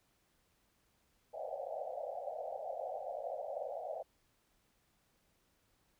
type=band-pass noise; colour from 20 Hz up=pink; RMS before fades=-42 dBFS; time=1.33-4.03 s; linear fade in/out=10 ms; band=510 to 780 Hz; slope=96 dB/octave; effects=pink hiss -75 dBFS RMS until 5.99 s